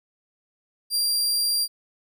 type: tone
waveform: sawtooth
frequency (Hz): 4754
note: D8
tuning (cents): +20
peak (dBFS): -18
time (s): 0.9-1.68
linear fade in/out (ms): 50
effects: none